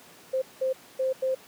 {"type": "tone bursts at uneven times", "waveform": "sine", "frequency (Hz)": 523.3, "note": "C5", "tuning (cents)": 0, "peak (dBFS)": -23, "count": 4, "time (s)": [[0.33, 0.42], [0.61, 0.73], [0.99, 1.13], [1.22, 1.35]], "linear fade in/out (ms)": 10, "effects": ["pink hiss -51 dBFS RMS until 1.47 s", "high-pass 200 Hz 12 dB/octave"]}